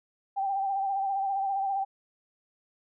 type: tone with vibrato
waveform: sine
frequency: 784 Hz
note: G5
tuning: in tune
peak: -26 dBFS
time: 0.36-1.85 s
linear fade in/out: 20 ms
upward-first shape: sine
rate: 15 Hz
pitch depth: 39 cents each way
effects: none